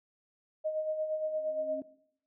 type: tone with tremolo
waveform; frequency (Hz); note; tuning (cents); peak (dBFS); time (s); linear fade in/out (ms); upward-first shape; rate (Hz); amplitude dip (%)
sine; 622.3; D#5; 0; -28; 0.64-1.81; 20; sine; 8.6; 50
type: tone with exponential growth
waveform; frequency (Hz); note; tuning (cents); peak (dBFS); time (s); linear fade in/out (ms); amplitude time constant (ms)
sine; 270.6; C#4; -42; -37; 1.17-1.82; 1; 140
effects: noise-tail reverb RT60 0.7 s tail -18 dB re dry